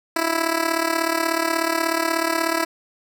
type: tone with amplitude modulation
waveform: 10% pulse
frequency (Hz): 329.6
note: E4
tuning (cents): 0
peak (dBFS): -8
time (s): 0.16-2.65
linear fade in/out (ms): 5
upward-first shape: sine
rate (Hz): 36.5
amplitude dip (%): 75
effects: none